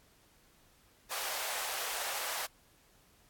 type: high-pass noise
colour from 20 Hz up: pink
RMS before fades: -37 dBFS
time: 1.1-2.47 s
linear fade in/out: 20 ms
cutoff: 590 Hz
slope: 24 dB/octave
effects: pink hiss -65 dBFS RMS until 3.29 s + AAC 64 kbps